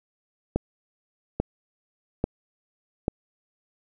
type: click train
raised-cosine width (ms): 2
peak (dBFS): -9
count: 4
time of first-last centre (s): 0.56-3.081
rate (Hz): 1.19
effects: none